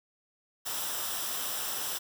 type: noise with comb filter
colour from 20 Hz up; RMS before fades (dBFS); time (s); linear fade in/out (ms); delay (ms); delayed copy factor
white; -34; 0.65-1.99; 20; 0.45; -0.55
effects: none